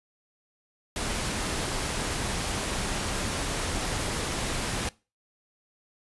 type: noise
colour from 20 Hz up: pink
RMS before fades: -30 dBFS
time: 0.96-4.89 s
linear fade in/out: 2 ms
effects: noise-tail reverb RT60 0.3 s tail -22 dB re dry + resampled to 24000 Hz